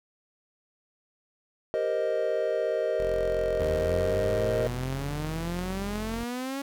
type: chord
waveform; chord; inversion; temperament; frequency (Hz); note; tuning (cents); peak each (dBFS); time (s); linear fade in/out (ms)
triangle; C minor seventh; second; equal; 392 / 466.2 / 523.3 / 622.3; G4 / Bb4 / C5 / Eb5; 0 / 0 / 0 / 0; -32 / -28 / -30 / -26; 1.74-4.67; 0
type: tone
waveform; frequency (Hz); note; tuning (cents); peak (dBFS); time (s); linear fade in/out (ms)
sawtooth; 43.65; F1; 0; -31; 2.99-6.24; 10
type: exponential sweep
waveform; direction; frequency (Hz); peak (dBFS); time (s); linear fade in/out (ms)
sawtooth; up; 74.9 to 280; -27; 3.6-6.62; 5
effects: none